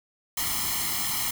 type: noise with comb filter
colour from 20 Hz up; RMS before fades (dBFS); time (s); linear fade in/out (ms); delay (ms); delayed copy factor
white; -28; 0.37-1.31; 5; 0.96; +0.95
effects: none